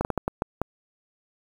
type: slowing click train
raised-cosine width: 1 ms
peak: -10 dBFS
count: 7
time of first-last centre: 0.01-0.616 s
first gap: 39 ms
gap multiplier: 1.38
effects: 7-bit